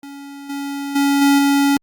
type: tone with level steps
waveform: square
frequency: 280.7 Hz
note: C#4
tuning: 22 cents sharp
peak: -33 / -24 / -14 / -11 / -13 dBFS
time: 0.03-1.77 s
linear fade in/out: 2 ms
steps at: 0.49 / 0.95 / 1.21 / 1.38 s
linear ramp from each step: 10 ms
effects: Opus 48 kbps